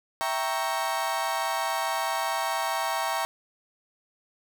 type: chord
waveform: 35% pulse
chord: E diminished seventh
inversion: none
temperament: equal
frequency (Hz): 659.3 / 784 / 932.3 / 1108.7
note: E5 / G5 / Bb5 / Db6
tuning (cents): 0 / 0 / 0 / 0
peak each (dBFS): -31 / -30 / -29 / -31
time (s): 0.21-3.25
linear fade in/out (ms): 0
effects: none